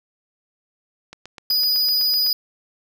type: click train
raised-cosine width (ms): 0.2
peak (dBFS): -20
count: 10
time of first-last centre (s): 1.13-2.265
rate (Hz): 7.93
type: tone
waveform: square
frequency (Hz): 4944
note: D#8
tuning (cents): -12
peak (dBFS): -17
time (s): 1.5-2.33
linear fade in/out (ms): 2
effects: none